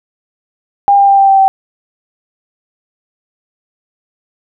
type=tone with pitch steps; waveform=sine; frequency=803 / 797 / 791 / 785.1 / 779.2 / 773.4 Hz; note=G5 / G5 / G5 / G5 / G5 / G5; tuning=+41 / +28 / +15 / +2 / -11 / -24 cents; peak=-4 dBFS; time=0.88-1.48 s; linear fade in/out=0 ms; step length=100 ms; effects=none